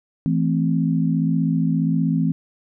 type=chord; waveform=sine; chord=A minor; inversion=second; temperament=equal; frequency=164.81 / 220 / 261.6 Hz; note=E3 / A3 / C4; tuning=0 / 0 / 0 cents; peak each=-19 / -24 / -22 dBFS; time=0.26-2.32 s; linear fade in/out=0 ms; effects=none